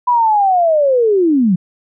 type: linear sweep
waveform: sine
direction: down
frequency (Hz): 996 to 168.6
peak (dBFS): -9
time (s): 0.07-1.56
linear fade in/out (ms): 10
effects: none